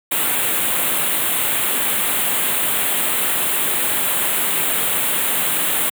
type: band-stop noise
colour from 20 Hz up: white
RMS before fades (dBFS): -19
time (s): 0.11-5.9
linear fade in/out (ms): 10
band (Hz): 3700 to 7900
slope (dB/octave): 48
effects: high-pass 150 Hz 12 dB/octave